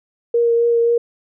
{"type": "tone with vibrato", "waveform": "sine", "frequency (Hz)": 468.4, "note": "A#4", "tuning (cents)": 8, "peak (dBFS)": -12, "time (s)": [0.34, 0.98], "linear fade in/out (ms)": 5, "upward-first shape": "triangle", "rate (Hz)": 3.8, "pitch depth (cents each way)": 15, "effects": []}